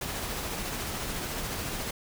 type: noise with tremolo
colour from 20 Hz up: pink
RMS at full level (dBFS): -33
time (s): 0.01-1.91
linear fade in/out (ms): 5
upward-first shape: sine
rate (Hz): 14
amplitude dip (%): 25
effects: none